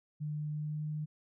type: tone with pitch glide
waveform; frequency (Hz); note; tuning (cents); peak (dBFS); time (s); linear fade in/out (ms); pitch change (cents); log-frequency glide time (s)
sine; 150.5 to 152.25; D3 to D#3; +43 to -37; -34; 0.2-1.06; 20; +20; 0.5-0.85
effects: none